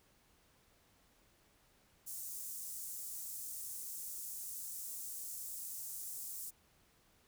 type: high-pass noise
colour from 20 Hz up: pink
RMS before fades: -45 dBFS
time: 2.06-6.51 s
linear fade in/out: 20 ms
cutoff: 7400 Hz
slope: 24 dB/octave
effects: pink hiss -70 dBFS RMS until 7.27 s